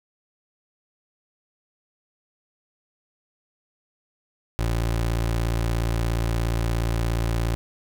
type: tone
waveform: 25% pulse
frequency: 57 Hz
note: A#1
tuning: 38 cents flat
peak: -18 dBFS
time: 4.59-7.55 s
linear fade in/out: 0 ms
effects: none